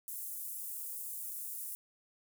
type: high-pass noise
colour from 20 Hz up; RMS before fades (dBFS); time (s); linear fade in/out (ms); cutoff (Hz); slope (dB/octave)
pink; -42; 0.08-1.75; 0; 9700; 24
effects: none